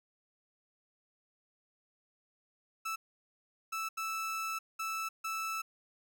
30% pulse tone bursts at uneven times, 1315 Hz, E6, 5 cents flat, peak -32 dBFS, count 5, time 2.85-2.96 / 3.72-3.89 / 3.97-4.59 / 4.79-5.09 / 5.24-5.62 s, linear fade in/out 10 ms, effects none

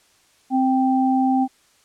sine tone pair together, 261.4 / 784 Hz, C4 / G5, -1 / 0 cents, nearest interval octave + perfect fifth, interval 1901 cents, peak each -17 / -20 dBFS, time 0.5-1.48 s, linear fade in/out 50 ms, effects white hiss -58 dBFS RMS until 1.84 s + low-pass 9000 Hz 12 dB/octave

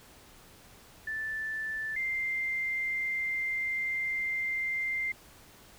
sine tone pair in turn, 1760 / 2093 Hz, A6 / C7, 0 / 0 cents, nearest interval minor third, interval 300 cents, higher second, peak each -32 / -29 dBFS, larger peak second, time 1.07-1.96 / 1.96-5.12 s, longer second, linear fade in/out 5 ms, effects pink hiss -55 dBFS RMS until 5.78 s

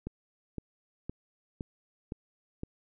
click train, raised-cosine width 3 ms, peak -23 dBFS, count 6, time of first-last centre 0.07-2.634 s, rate 1.95 Hz, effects none

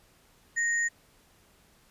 sine tone pair together, 1864.7 / 6981 Hz, A#6 / A8, 0 / -15 cents, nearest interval octave + major seventh, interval 2285 cents, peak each -25 / -34 dBFS, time 0.56-0.89 s, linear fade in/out 20 ms, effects pink hiss -62 dBFS RMS until 1.9 s + resampled to 32000 Hz

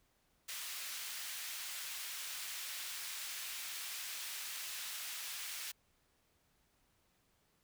pink high-pass noise, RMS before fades -44 dBFS, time 0.48-5.72 s, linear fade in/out 10 ms, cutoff 2100 Hz, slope 12 dB/octave, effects pink hiss -75 dBFS RMS until 7.63 s

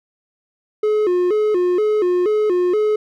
triangle tone with vibrato, 390.5 Hz, G4, 7 cents flat, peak -12 dBFS, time 0.83-2.96 s, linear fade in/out 5 ms, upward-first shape square, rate 2.1 Hz, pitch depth 150 cents each way, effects none

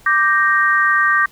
sine chord, G minor, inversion second, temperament equal, 1174.7 / 1568 / 1864.7 Hz, D6 / G6 / Bb6, 0 / 0 / 0 cents, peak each -16 dBFS, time 0.06-1.26 s, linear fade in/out 5 ms, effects pink hiss -48 dBFS RMS until 1.31 s

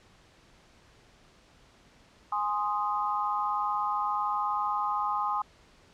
sine chord, Ab major, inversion none, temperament equal, 830.6 / 1046.5 / 1244.5 Hz, Ab5 / C6 / Eb6, 0 / 0 / 0 cents, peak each -31 dBFS, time 2.32-5.42 s, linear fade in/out 5 ms, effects pink hiss -59 dBFS RMS until 5.93 s + low-pass 6000 Hz 12 dB/octave

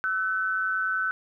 sine tone pair together, 1318.5 / 1507.9 Hz, E6 / F#6, 0 / +32 cents, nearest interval major second, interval 232 cents, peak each -30 / -25 dBFS, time 0.04-1.11 s, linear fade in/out 0 ms, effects none

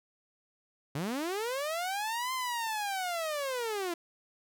sawtooth linear two-way sweep, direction up then down, 130.81 to 1046.5 to 332 Hz, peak -28 dBFS, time 0.95-3.94 s, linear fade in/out 5 ms, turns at 2.33 s, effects none

